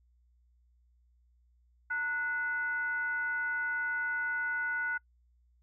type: tone with frequency modulation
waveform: sine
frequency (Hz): 1469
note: F#6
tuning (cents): -13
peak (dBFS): -30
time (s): 1.9-4.98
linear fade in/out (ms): 10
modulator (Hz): 563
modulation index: 0.43
effects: noise-tail reverb RT60 0.1 s tail -25 dB re dry + added 60 Hz sine -64 dBFS peak until 5.62 s